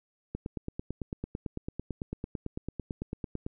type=click train; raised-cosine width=3 ms; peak=-21 dBFS; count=29; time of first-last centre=0.35-3.465 s; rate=8.99 Hz; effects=none